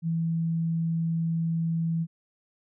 sine tone, 164.81 Hz, E3, in tune, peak -24 dBFS, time 0.02-2.07 s, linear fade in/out 50 ms, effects none

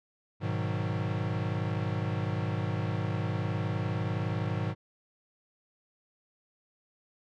square chord, G# minor seventh, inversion none, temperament equal, 103.83 / 123.47 / 155.56 / 185 Hz, G#2 / B2 / D#3 / F#3, 0 / 0 / 0 / 0 cents, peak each -33 / -36 / -36 / -39 dBFS, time 0.4-4.75 s, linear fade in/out 50 ms, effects low-pass 3000 Hz 12 dB/octave

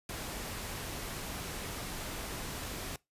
pink noise, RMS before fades -40 dBFS, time 0.09-2.96 s, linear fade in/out 2 ms, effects noise-tail reverb RT60 0.2 s tail -22 dB re dry + resampled to 32000 Hz

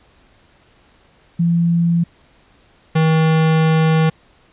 sine / square tone pair in turn, 169.9 / 159.42 Hz, F3 / D#3, -47 / +42 cents, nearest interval minor second, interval 111 cents, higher first, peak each -12 dBFS, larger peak neither, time 1.39-2.04 / 2.95-4.1 s, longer second, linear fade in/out 10 ms, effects pink hiss -53 dBFS RMS until 4.52 s + resampled to 8000 Hz

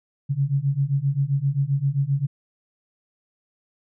sine beating tone pair, 135.1 / 142.7 Hz, C#3 / D3, -44 / -49 cents, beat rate 7.6 Hz, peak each -23 / -22 dBFS, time 0.29-2.27 s, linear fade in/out 20 ms, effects none

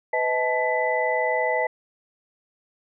sine tone cluster, 502 / 634 / 869 / 1997 Hz, B4 / D#5 / A5 / B6, +28 / +32 / -22 / +19 cents, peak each -26 dBFS, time 0.13-1.67 s, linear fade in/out 5 ms, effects none

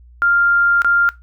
sine tone with dropouts, 1396.9 Hz, F6, in tune, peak -11 dBFS, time 0.22-1.09 s, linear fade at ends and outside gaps 0 ms, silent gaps 0.819-0.846 s, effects noise-tail reverb RT60 0.2 s tail -19 dB re dry + added 60 Hz sine -41 dBFS peak until 1.22 s

